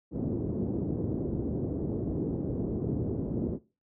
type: low-pass noise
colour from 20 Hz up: white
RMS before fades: -31 dBFS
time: 0.11-3.59 s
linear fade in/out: 50 ms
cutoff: 370 Hz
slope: 24 dB/octave
effects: noise-tail reverb RT60 0.3 s tail -19 dB re dry + high-pass 60 Hz 12 dB/octave